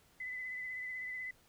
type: tone with vibrato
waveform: sine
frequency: 2014 Hz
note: B6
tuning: 33 cents sharp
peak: -39 dBFS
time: 0.2-1.31 s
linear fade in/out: 5 ms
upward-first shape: sine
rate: 16 Hz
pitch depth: 23 cents each way
effects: pink hiss -67 dBFS RMS until 1.48 s